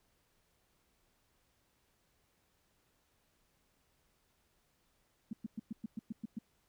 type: tone bursts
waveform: sine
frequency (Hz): 220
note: A3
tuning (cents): 0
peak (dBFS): -36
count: 9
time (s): 5.31-6.388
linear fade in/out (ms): 5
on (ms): 22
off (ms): 110
effects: pink hiss -75 dBFS RMS until 6.68 s